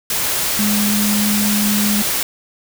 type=tone in noise; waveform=sine; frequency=207.7 Hz; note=G#3; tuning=in tune; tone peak=-16 dBFS; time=0.59-2.02 s; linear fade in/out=2 ms; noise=white; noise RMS=-19 dBFS; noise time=0.1-2.23 s; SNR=0 dB; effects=none